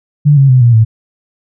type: tone with pitch steps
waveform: sine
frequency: 146.83 / 137 / 127.82 / 119.26 / 111.28 Hz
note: D3 / C#3 / C3 / A#2 / A2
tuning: 0 / -20 / -40 / +40 / +20 cents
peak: -3 dBFS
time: 0.25-0.85 s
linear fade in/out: 20 ms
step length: 120 ms
effects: none